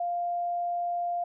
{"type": "tone", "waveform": "sine", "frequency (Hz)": 698.5, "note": "F5", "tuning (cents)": 0, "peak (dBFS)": -27, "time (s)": [0, 1.24], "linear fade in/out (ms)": 5, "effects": []}